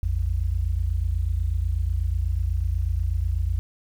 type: tone pair together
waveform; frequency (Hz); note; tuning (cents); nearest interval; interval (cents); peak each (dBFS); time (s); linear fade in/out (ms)
sine; 56.46 / 84.6; A1 / E2; +45 / +45; perfect fifth; 700; -24; 0.03-3.59; 0
effects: 9-bit